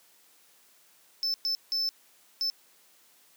triangle tone bursts at uneven times, 5274 Hz, E8, in tune, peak -25 dBFS, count 4, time 1.23-1.34 / 1.45-1.55 / 1.72-1.89 / 2.41-2.5 s, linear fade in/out 0 ms, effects white hiss -61 dBFS RMS until 3.36 s + high-pass 200 Hz 12 dB/octave

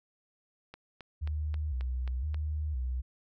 click train, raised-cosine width 0.3 ms, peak -29 dBFS, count 7, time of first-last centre 0.74-2.344 s, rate 3.74 Hz
sine tone with vibrato, 69.3 Hz, C#2, in tune, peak -30 dBFS, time 1.21-3.02 s, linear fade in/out 20 ms, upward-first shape square, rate 0.98 Hz, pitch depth 160 cents each way
effects none

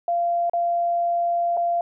sine tone with dropouts, 690 Hz, F5, 21 cents flat, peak -19 dBFS, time 0.08-1.81 s, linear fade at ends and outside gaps 2 ms, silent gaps 0.497-0.534 / 1.569-1.573 s, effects none

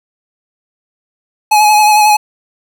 square tone with vibrato, 846 Hz, G#5, 32 cents sharp, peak -6 dBFS, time 1.51-2.17 s, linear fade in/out 10 ms, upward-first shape sine, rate 11 Hz, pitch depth 25 cents each way, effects none

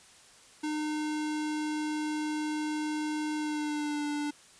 square tone with pitch glide, 304.4 to 294 Hz, D#4 to D4, -38 to +2 cents, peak -31 dBFS, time 0.63-4.31 s, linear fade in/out 10 ms, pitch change -60 cents, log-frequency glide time 3.36-4.06 s, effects white hiss -56 dBFS RMS until 4.59 s + resampled to 22050 Hz

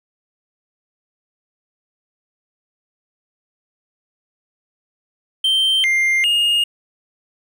triangle tone with pitch steps, 3130 / 2100 / 2845 Hz, G7 / C7 / F7, -3 / +6 / +31 cents, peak -12 dBFS, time 5.44-6.64 s, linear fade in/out 5 ms, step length 400 ms, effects none

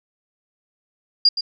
sine tone with echo, 4820 Hz, D8, 44 cents sharp, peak -10 dBFS, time 1.25-1.29 s, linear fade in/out 5 ms, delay 120 ms, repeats 1, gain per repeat -11 dB, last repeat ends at 1.41 s, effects none

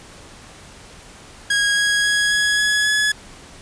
sawtooth tone with pitch steps, 1644 / 1654.5 / 1665 / 1675.6 / 1686.3 / 1697.1 Hz, G#6 / G#6 / G#6 / G#6 / G#6 / G#6, -18 / -7 / +4 / +15 / +26 / +37 cents, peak -12 dBFS, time 1.5-3.12 s, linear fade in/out 5 ms, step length 270 ms, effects pink hiss -42 dBFS RMS until 3.61 s + resampled to 22050 Hz

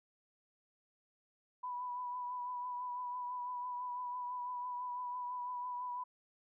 sine tone with vibrato, 987.8 Hz, B5, in tune, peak -38 dBFS, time 1.63-6.04 s, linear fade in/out 10 ms, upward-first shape triangle, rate 6 Hz, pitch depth 30 cents each way, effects none

